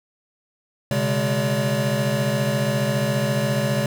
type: tone cluster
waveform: square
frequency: 126.7 / 141.3 / 207.8 / 571 Hz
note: B2 / C#3 / G#3 / D5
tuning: +45 / +34 / +1 / -49 cents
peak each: -26 dBFS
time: 0.91-3.86 s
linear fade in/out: 2 ms
effects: none